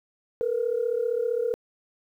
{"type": "tone pair together", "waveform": "sine", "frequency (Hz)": [452.2, 487.5], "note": ["A4", "B4"], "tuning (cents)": [47, -23], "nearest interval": "minor second", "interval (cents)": 130, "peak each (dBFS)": [-26, -25], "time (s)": [0.41, 1.54], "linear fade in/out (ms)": 0, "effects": ["tanh soft clip ceiling -16 dBFS", "10-bit"]}